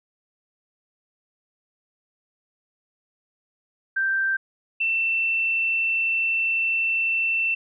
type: tone pair in turn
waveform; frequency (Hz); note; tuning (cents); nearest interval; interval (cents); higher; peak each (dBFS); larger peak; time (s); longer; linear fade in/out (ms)
sine; 1568 / 2682; G6 / E7; 0 / +29; major sixth; 929; second; -20; neither; 3.96-4.37 / 4.8-7.55; second; 10
effects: none